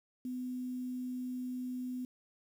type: tone with quantisation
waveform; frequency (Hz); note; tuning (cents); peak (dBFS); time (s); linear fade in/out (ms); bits
sine; 251.7; B3; +33; -36; 0.25-2.05; 2; 10
effects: none